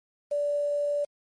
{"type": "tone with quantisation", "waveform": "sine", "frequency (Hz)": 581, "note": "D5", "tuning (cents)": -19, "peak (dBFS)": -24, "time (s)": [0.31, 1.05], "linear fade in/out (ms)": 10, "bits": 8, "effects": ["MP3 48 kbps"]}